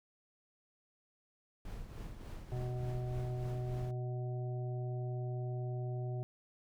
brown noise with tremolo, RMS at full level -43 dBFS, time 1.65-3.91 s, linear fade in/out 2 ms, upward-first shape triangle, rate 3.4 Hz, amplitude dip 55%
harmonic tone, 124.2 Hz, B2, 10 cents sharp, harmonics 1 / 3 / 5 / 6, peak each -36 / -46 / -50 / -52 dBFS, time 2.52-6.23 s, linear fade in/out 0 ms
effects none

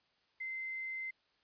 sine tone with quantisation, 2072 Hz, C7, 17 cents flat, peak -38 dBFS, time 0.4-1.11 s, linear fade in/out 10 ms, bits 11, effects white hiss -74 dBFS RMS until 1.43 s + resampled to 11025 Hz

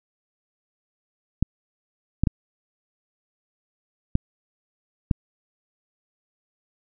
clicks, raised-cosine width 5 ms, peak -6 dBFS, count 5, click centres 1.426 / 2.236 / 2.272 / 4.154 / 5.112 s, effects none

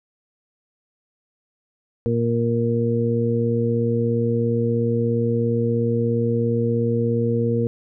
harmonic tone, 117 Hz, A#2, 7 cents sharp, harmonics 1 / 2 / 3 / 4, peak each -22 / -23 / -30 / -22 dBFS, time 2.06-7.67 s, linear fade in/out 0 ms, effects none

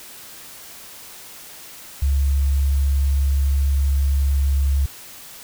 sine tone, 69.3 Hz, C#2, in tune, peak -15 dBFS, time 2.02-4.86 s, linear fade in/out 5 ms, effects white hiss -40 dBFS RMS until 5.43 s

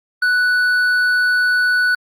triangle tone with hard clipping, 1482 Hz, F#6, 2 cents sharp, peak -14 dBFS, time 0.22-1.95 s, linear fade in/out 5 ms, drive 8 dB, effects Opus 48 kbps

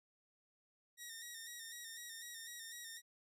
10% pulse tone with vibrato, 1864.7 Hz, A#6, in tune, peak -39 dBFS, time 0.97-3.02 s, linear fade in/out 50 ms, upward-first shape square, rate 4 Hz, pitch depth 41 cents each way, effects none

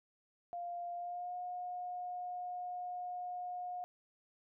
sine tone with pitch glide, 698.5 to 719 Hz, F5 to F#5, 0 to -50 cents, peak -39 dBFS, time 0.53-3.84 s, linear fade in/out 0 ms, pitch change +50 cents, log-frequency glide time 0.94-1.36 s, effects none

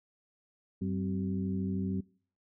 harmonic tone with a mistuned harmonic, 95.3 Hz, G2, 48 cents flat, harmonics 1 / 2 / 3 / 4, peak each -37 / -32 / -38 / -43 dBFS, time 0.81-2.01 s, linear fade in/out 10 ms, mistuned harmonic 3, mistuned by -140 cents, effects noise-tail reverb RT60 0.5 s tail -24 dB re dry

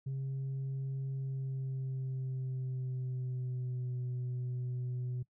sine tone with pitch glide, 134.6 to 124.86 Hz, C3 to B2, +49 to +19 cents, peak -32 dBFS, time 0.06-5.23 s, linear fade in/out 10 ms, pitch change -130 cents, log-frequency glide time 1.12-3.98 s, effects noise-tail reverb RT60 0.1 s tail -20 dB re dry + tanh soft clip ceiling -33 dBFS

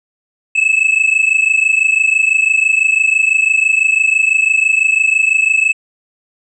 triangle tone pair together, 2592 / 2618 Hz, E7 / E7, -30 / -13 cents, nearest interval unison, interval 17 cents, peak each -11 dBFS, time 0.55-5.73 s, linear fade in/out 10 ms, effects resampled to 24000 Hz

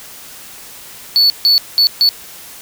triangle tone bursts at uneven times, 4447 Hz, C#8, 5 cents sharp, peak -6 dBFS, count 4, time 1.16-1.3 / 1.45-1.58 / 1.78-1.87 / 2.01-2.09 s, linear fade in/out 0 ms, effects white hiss -35 dBFS RMS until 2.61 s

